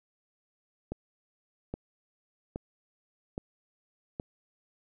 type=click train; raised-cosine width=2 ms; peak=-21 dBFS; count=5; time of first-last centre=0.92-4.199 s; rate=1.22 Hz; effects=none